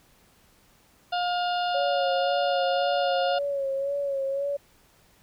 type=harmonic tone; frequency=710 Hz; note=F5; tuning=28 cents sharp; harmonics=1 / 2 / 4 / 5 / 6 / 7; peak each=-25 / -33 / -35 / -38 / -40 / -45 dBFS; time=1.12-3.39 s; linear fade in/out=10 ms
type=tone with vibrato; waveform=sine; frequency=554.4 Hz; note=C#5; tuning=in tune; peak=-25 dBFS; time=1.74-4.57 s; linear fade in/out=10 ms; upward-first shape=sine; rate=1.9 Hz; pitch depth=43 cents each way
effects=pink hiss -60 dBFS RMS until 5.22 s